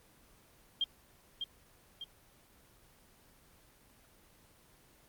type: tone with echo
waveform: sine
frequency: 3200 Hz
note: G7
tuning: 35 cents sharp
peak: -28 dBFS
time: 0.81-0.84 s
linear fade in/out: 2 ms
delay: 600 ms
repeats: 2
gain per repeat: -6 dB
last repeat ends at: 2.04 s
effects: pink hiss -63 dBFS RMS until 5.08 s + Opus 24 kbps